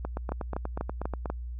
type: two click trains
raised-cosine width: 1 ms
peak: -17 / -19 dBFS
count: 5 / 11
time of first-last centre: 0.32-1.3 / 0.05-1.258 s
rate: 4.08 / 8.28 Hz
effects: added 60 Hz sine -34 dBFS peak until 1.59 s